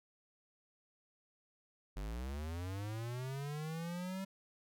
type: linear sweep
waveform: square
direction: up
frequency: 46.25 to 194.7 Hz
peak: -40 dBFS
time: 1.96-4.25 s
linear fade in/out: 10 ms
effects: none